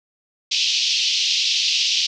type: band-pass noise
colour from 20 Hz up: pink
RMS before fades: -20 dBFS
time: 0.51-2.07 s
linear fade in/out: 10 ms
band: 2700 to 5800 Hz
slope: 48 dB/octave
effects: none